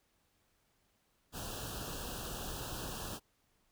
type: band-stop noise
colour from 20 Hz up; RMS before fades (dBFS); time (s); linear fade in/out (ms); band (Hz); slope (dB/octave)
pink; -42; 1.32-3.2; 50; 1700 to 2600; 96
effects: pink hiss -75 dBFS RMS until 3.71 s